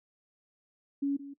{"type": "tone with echo", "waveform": "sine", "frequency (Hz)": 280.2, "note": "C#4", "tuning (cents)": 19, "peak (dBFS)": -26, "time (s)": [1.02, 1.17], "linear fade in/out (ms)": 10, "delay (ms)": 170, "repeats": 1, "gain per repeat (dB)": -14, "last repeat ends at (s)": 1.34, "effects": ["noise-tail reverb RT60 0.1 s tail -18 dB re dry"]}